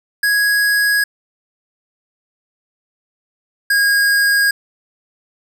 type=tone pair in turn; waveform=square; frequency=1661.2 / 1634.5 Hz; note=G#6 / G#6; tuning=0 / -28 cents; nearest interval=unison; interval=28 cents; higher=first; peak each=-13 / -12 dBFS; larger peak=second; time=0.23-1.04 / 3.7-4.51 s; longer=neither; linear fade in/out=5 ms; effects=none